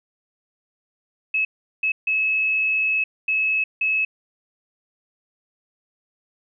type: tone bursts at uneven times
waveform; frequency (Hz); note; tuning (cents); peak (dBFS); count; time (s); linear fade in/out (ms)
sine; 2585; E7; -34; -18; 5; 1.34-1.45 / 1.83-1.92 / 2.07-3.04 / 3.28-3.64 / 3.81-4.05; 5
effects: none